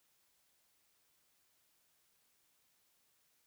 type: silence
effects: white hiss -75 dBFS RMS until 3.46 s